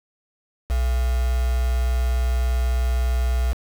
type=tone with quantisation; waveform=sine; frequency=61.74 Hz; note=B1; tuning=in tune; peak=-18 dBFS; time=0.69-3.54 s; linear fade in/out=20 ms; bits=5; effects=none